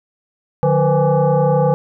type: tone with frequency modulation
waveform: sine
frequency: 180 Hz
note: F#3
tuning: 47 cents flat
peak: -11 dBFS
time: 0.63-1.74 s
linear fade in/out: 0 ms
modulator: 329 Hz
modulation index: 1.9
effects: none